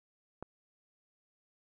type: click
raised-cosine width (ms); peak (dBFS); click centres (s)
1; -27; 0.426
effects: none